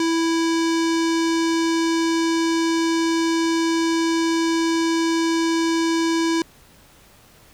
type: tone with low-pass filter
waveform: square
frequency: 329.6 Hz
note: E4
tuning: in tune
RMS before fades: -20 dBFS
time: 0-6.42 s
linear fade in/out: 2 ms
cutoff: 6300 Hz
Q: 1.6
effects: pink hiss -51 dBFS RMS until 7.53 s